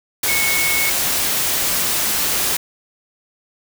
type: tone in noise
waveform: sine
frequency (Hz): 2200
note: C#7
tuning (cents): -14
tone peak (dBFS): -19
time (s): 0.28-0.9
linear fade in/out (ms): 5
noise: white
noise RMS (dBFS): -19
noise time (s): 0.23-2.57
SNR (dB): -3
effects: none